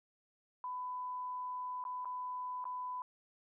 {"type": "tone with dropouts", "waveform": "sine", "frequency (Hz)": 1000, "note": "B5", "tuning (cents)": 21, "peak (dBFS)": -38, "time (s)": [0.64, 3.02], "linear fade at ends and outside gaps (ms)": 1, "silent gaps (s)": [[1.84, 1.851], [2.047, 2.055], [2.642, 2.653]], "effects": []}